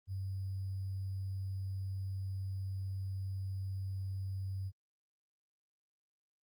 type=tone with sample-and-hold; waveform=sine; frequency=95.9 Hz; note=G2; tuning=37 cents flat; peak=-36 dBFS; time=0.07-4.72 s; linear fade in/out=50 ms; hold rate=4900 Hz; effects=Opus 24 kbps